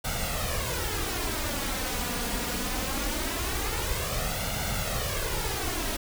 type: noise with flanger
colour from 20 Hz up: pink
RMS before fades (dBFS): -30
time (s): 0.04-5.97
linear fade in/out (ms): 10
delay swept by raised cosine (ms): 1.4 to 4.2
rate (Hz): 0.22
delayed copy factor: +0.65
effects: none